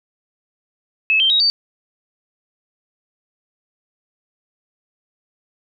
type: tone with pitch steps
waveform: sine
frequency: 2595 / 3140 / 3799 / 4597 Hz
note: E7 / G7 / A#7 / D8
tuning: -28 / +2 / +32 / -38 cents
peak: -12 dBFS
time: 1.1-1.5 s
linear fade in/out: 0 ms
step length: 100 ms
effects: none